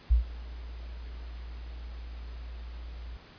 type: tone with ADSR envelope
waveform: sine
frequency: 58.1 Hz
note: A#1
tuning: 5 cents flat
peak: -16 dBFS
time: 0.1-3.17 s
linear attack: 18 ms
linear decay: 120 ms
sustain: -22 dB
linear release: 5 ms
effects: pink hiss -53 dBFS RMS until 3.38 s + resampled to 11025 Hz